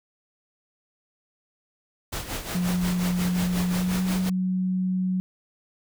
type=noise with tremolo; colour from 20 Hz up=pink; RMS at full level=-30 dBFS; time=2.12-4.3 s; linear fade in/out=10 ms; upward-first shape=sine; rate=5.6 Hz; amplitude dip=65%
type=tone with pitch glide; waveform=sine; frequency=179 to 185.1 Hz; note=F3 to F#3; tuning=+43 to +1 cents; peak=-22 dBFS; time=2.55-5.2 s; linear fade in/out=0 ms; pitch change=+58 cents; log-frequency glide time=3.69-4.06 s
effects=none